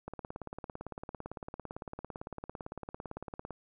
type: click train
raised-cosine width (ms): 1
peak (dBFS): -26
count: 62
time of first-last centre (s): 0.08-3.507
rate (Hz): 17.8
effects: none